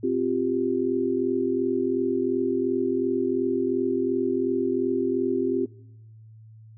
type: chord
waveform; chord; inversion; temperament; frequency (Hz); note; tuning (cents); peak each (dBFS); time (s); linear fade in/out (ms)
sine; C suspended fourth; none; equal; 261.6 / 349.2 / 392; C4 / F4 / G4; 0 / 0 / 0; -26; 0.03-5.66; 10
effects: noise-tail reverb RT60 0.9 s tail -22 dB re dry + added 110 Hz sine -45 dBFS peak until 6.77 s